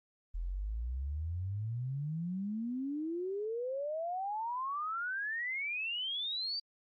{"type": "exponential sweep", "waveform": "sine", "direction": "up", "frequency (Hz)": [40.41, 4699], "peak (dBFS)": -34, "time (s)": [0.34, 6.6], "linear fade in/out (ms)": 10, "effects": ["Opus 24 kbps"]}